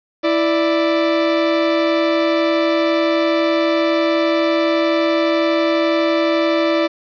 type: tone pair together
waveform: 40% pulse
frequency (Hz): 329.6 / 587.3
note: E4 / D5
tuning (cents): 0 / 0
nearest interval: minor seventh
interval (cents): 1000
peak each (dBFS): -16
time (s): 0.23-6.88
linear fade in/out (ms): 20
effects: resampled to 11025 Hz + 7-bit